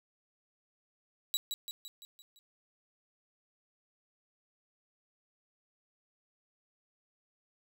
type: tone with echo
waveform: sawtooth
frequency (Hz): 3900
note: B7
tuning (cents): -23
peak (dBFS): -26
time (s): 1.34-1.37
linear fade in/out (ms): 0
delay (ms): 170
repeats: 6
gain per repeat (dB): -5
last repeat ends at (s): 2.39
effects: none